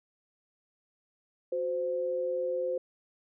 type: tone pair together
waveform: sine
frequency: 366.1 / 517.7 Hz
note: F#4 / C5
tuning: -18 / -18 cents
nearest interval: tritone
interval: 600 cents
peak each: -36 / -29 dBFS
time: 1.52-2.78 s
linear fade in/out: 5 ms
effects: none